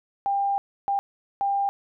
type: tone bursts at uneven times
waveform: sine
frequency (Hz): 797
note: G5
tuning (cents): +28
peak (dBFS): -21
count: 3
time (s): 0.26-0.58 / 0.88-0.99 / 1.41-1.69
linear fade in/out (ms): 0
effects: none